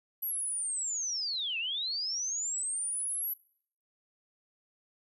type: linear two-way sweep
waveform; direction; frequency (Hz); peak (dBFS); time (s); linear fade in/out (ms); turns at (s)
sine; down then up; 11840 to 2559 to 11840; -31; 0.22-3.34; 10; 1.58
effects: noise-tail reverb RT60 0.6 s tail -24 dB re dry